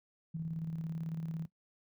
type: tone with tremolo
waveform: sine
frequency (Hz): 162.3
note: E3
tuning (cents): -27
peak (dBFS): -34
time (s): 0.34-1.46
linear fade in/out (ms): 10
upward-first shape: square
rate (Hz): 18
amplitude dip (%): 45
effects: noise-tail reverb RT60 0.1 s tail -17 dB re dry